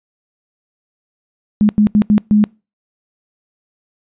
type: tone bursts at uneven times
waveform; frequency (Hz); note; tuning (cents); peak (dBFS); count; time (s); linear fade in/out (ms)
sine; 210; G#3; +19; -7; 5; 1.61-1.69 / 1.78-1.87 / 1.95-2.02 / 2.1-2.18 / 2.31-2.44; 0
effects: noise-tail reverb RT60 0.3 s tail -26 dB re dry + resampled to 8000 Hz